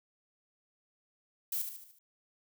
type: noise with echo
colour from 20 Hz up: violet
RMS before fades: -34 dBFS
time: 1.52-1.62 s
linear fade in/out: 5 ms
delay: 74 ms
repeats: 5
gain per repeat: -6 dB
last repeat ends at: 1.99 s
effects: none